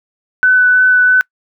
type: tone with vibrato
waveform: sine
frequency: 1500 Hz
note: F#6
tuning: 23 cents sharp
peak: -6 dBFS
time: 0.43-1.21 s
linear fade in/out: 0 ms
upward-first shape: sine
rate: 3 Hz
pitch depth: 10 cents each way
effects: noise-tail reverb RT60 0.1 s tail -26 dB re dry